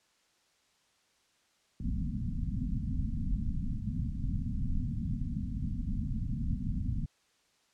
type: low-pass noise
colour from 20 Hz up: pink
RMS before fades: -33 dBFS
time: 1.8-7.06 s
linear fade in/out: 2 ms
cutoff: 260 Hz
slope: 96 dB/octave
effects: white hiss -70 dBFS RMS until 7.73 s + low-pass 7000 Hz 12 dB/octave